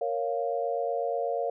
sine chord, Bb minor, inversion none, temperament equal, 466.2 / 554.4 / 698.5 Hz, Bb4 / Db5 / F5, 0 / 0 / 0 cents, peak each -31 dBFS, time 0.01-1.5 s, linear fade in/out 5 ms, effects none

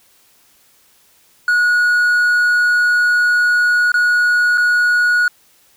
triangle tone with dropouts, 1455 Hz, F#6, 29 cents flat, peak -9 dBFS, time 1.48-5.28 s, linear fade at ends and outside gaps 2 ms, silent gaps 3.919-3.941 / 4.575-4.579 s, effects white hiss -53 dBFS RMS until 5.76 s

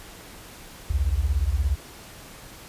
sine beating tone pair, 60.4 / 77.4 Hz, B1 / D#2, -38 / -9 cents, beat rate 17 Hz, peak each -23 dBFS, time 0.9-1.76 s, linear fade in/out 5 ms, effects pink hiss -44 dBFS RMS until 2.68 s + resampled to 32000 Hz

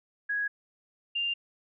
sine tone pair in turn, 1661.2 / 2794 Hz, G#6 / F7, 0 / 0 cents, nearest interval major sixth, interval 900 cents, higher second, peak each -27 dBFS, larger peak neither, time 0.29-0.48 / 1.15-1.34 s, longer neither, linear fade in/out 10 ms, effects none

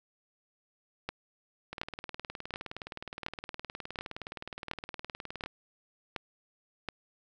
two click trains, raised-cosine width 0.3 ms, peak -23 / -18 dBFS, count 73 / 9, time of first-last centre 1.73-5.461 / 1.09-6.887 s, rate 19.3 / 1.38 Hz, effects none

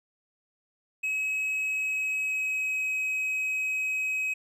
triangle tone with pitch glide, 2558 to 2540 Hz, D#7 to D#7, +47 to +35 cents, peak -25 dBFS, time 1.03-4.34 s, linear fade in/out 10 ms, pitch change -12 cents, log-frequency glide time 1.64-2.94 s, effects none

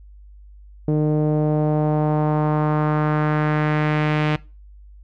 sawtooth tone with low-pass filter sweep, 151.9 Hz, D#3, 41 cents flat, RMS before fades -19 dBFS, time 0.88-4.36 s, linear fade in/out 2 ms, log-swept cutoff 430 to 2700 Hz, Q 1.7, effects noise-tail reverb RT60 0.3 s tail -21 dB re dry + added 50 Hz sine -41 dBFS peak until 5.03 s

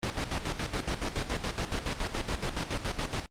pink noise with tremolo, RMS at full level -30 dBFS, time 0.03-3.26 s, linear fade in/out 0 ms, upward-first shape square, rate 7.1 Hz, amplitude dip 65%, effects low-pass 6000 Hz 12 dB/octave + Opus 32 kbps

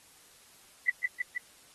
sine tone with echo, 1987 Hz, B6, 10 cents sharp, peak -19 dBFS, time 0.88-0.9 s, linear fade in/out 5 ms, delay 160 ms, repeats 3, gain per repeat -3 dB, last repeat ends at 1.38 s, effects white hiss -58 dBFS RMS until 1.74 s + AAC 32 kbps

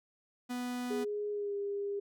45% pulse tone, 246.9 Hz, B3, in tune, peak -35 dBFS, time 0.49-1.05 s, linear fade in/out 20 ms
sine tone with pitch glide, 415.3 to 403.2 Hz, G#4 to G4, 0 to +49 cents, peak -33 dBFS, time 0.9-2 s, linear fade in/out 10 ms, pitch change -51 cents, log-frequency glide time 1.31-1.54 s
effects none

